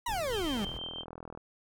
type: exponential sweep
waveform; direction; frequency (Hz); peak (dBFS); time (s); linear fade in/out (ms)
40% pulse; down; 1000 to 188.4; -30; 0.06-0.65; 5
type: noise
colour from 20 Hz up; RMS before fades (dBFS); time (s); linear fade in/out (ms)
brown; -42; 0.08-0.78; 5
type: tone with tremolo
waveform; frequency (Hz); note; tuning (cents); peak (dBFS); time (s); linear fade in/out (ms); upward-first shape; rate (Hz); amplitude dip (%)
sine; 3136; G7; 0; -36; 0.3-1.05; 50; sine; 6; 45
type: click train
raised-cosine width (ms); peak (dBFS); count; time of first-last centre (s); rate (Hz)
1; -29; 34; 0.57-1.375; 41
effects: none